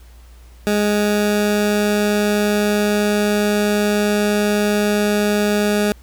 20% pulse tone, 207.7 Hz, G#3, in tune, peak -10 dBFS, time 0.67-5.92 s, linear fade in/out 0 ms, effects added 59 Hz sine -40 dBFS peak until 6.02 s + pink hiss -52 dBFS RMS until 6.02 s

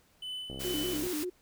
triangle tone with tremolo, 3011 Hz, F#7, 30 cents sharp, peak -34 dBFS, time 0.22-0.98 s, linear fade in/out 5 ms, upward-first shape sine, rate 2.2 Hz, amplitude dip 65%
click train, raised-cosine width 2 ms, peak -29 dBFS, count 39, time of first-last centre 0.5-1.069 s, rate 66.8 Hz
white noise, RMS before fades -39 dBFS, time 0.59-1.25 s, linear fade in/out 20 ms
sine tone with vibrato, 329.6 Hz, E4, in tune, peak -32 dBFS, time 0.64-1.3 s, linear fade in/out 10 ms, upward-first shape square, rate 5.1 Hz, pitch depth 160 cents each way
effects pink hiss -66 dBFS RMS until 1.41 s

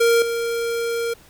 square tone with level steps, 465.6 Hz, A#4, 2 cents flat, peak -14 / -22 dBFS, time 0-1.14 s, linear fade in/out 10 ms, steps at 0.22 s, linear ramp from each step 2 ms, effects pink hiss -50 dBFS RMS until 1.29 s

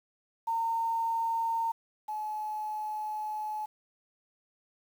sine tone pair in turn, 913 / 854.5 Hz, A#5 / G#5, -36 / +49 cents, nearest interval minor second, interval 115 cents, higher first, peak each -27 / -32 dBFS, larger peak first, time 0.47-1.72 / 2.08-3.66 s, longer second, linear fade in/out 10 ms, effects 9-bit

